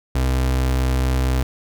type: tone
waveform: 35% pulse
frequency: 64.4 Hz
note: C2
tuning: 27 cents flat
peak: -15 dBFS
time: 0.15-1.43 s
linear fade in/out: 5 ms
effects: none